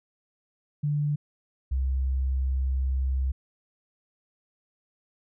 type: tone pair in turn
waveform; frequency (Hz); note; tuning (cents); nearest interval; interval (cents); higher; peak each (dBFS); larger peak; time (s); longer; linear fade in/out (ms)
sine; 147.1 / 65.79; D3 / C2; +3 / +10; octave + major second; 1393; first; -23; neither; 0.83-1.16 / 1.71-3.32; second; 10
effects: none